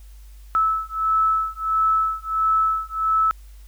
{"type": "beating tone pair", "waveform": "sine", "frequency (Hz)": [1305, 1306.5], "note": ["E6", "E6"], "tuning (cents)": [-18, -16], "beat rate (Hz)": 1.5, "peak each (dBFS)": -21, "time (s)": [0.55, 3.31], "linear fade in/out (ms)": 0, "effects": ["added 50 Hz sine -40 dBFS peak until 3.67 s", "white hiss -57 dBFS RMS until 3.67 s"]}